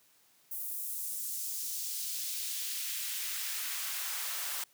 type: noise with high-pass filter sweep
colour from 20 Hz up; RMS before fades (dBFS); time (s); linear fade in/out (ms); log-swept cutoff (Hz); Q
white; -37; 0.51-4.64; 5; 12000 to 780; 0.95
effects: white hiss -66 dBFS RMS until 4.73 s + high-pass 100 Hz 12 dB/octave